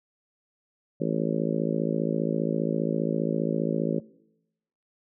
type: harmonic tone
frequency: 55 Hz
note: A1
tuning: in tune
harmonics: 3 / 4 / 5 / 6 / 7 / 8 / 9 / 10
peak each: -30 / -31 / -32 / -33 / -33 / -34 / -35 / -35 dBFS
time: 1-4 s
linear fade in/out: 10 ms
effects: noise-tail reverb RT60 0.9 s tail -22 dB re dry